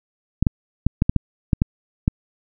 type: clicks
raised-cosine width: 5 ms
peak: -3 dBFS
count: 9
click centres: 0.426 / 0.468 / 0.866 / 1.021 / 1.095 / 1.163 / 1.532 / 1.619 / 2.079 s
effects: none